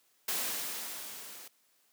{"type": "noise with level ramp", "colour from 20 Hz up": "white", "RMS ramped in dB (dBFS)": [-32, -49], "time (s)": [0.28, 1.48], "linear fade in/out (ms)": 5, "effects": ["white hiss -70 dBFS RMS until 1.92 s", "high-pass 200 Hz 12 dB/octave"]}